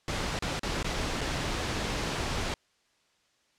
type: noise with dropouts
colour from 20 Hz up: pink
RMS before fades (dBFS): -31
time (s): 0.08-2.54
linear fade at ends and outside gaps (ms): 1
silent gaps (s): 0.39-0.423 / 0.594-0.632 / 0.829-0.844 / 1.209-1.213
effects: white hiss -69 dBFS RMS until 3.58 s + low-pass 6000 Hz 12 dB/octave